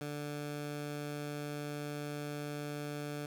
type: tone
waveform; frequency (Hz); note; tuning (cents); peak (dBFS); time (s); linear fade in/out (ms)
15% pulse; 146.83; D3; 0; -32; 0.01-3.26; 2
effects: none